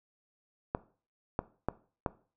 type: clicks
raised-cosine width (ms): 1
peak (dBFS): -15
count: 4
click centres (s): 0.749 / 1.391 / 1.686 / 2.062
effects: noise-tail reverb RT60 0.4 s tail -18 dB re dry